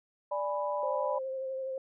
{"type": "chord", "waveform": "sine", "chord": "G# diminished", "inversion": "second", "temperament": "equal", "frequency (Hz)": [587.3, 830.6, 987.8], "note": ["D5", "G#5", "B5"], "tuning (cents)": [0, 0, 0], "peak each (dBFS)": [-32, -38, -34], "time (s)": [0.31, 1.19], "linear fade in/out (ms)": 10}
{"type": "tone with vibrato", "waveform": "sine", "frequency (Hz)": 528, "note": "C5", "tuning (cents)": 16, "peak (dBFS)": -33, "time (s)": [0.83, 1.78], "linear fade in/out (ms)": 2, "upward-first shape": "sine", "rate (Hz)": 12, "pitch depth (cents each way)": 19}
{"effects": []}